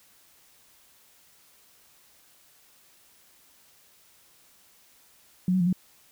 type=tone with pitch steps; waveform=sine; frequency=182.2 / 186.2 / 173.5 / 183.2 Hz; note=F#3 / F#3 / F3 / F#3; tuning=-26 / +11 / -11 / -17 cents; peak=-20 dBFS; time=5.48-5.728 s; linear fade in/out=2 ms; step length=62 ms; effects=white hiss -59 dBFS RMS until 6.11 s